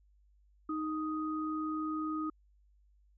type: tone pair together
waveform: sine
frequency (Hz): 311.1 / 1247.6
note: D#4 / D#6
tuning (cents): 0 / +4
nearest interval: 2 octaves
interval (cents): 2404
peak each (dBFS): -34 / -38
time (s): 0.69-2.3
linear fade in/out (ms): 5
effects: added 50 Hz sine -63 dBFS peak until 3.17 s